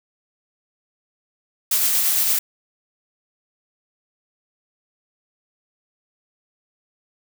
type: noise with tremolo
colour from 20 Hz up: blue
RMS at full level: -18 dBFS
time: 1.71-2.39 s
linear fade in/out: 5 ms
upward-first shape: sine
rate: 8.7 Hz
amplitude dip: 25%
effects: none